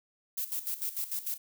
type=noise with tremolo; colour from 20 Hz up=violet; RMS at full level=-33 dBFS; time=0.37-1.38 s; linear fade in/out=10 ms; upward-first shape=square; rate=6.7 Hz; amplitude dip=75%; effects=none